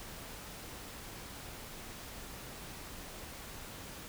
silence, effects pink hiss -47 dBFS RMS until 4.08 s

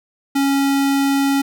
square tone, 276.6 Hz, C#4, 4 cents flat, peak -15 dBFS, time 0.35-1.42 s, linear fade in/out 10 ms, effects none

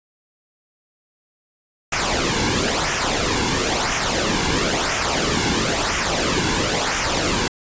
pink noise with flanger, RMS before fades -20 dBFS, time 1.92-7.48 s, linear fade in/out 5 ms, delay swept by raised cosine 0.23 to 1.63 ms, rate 0.99 Hz, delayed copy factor -0.6, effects resampled to 16000 Hz

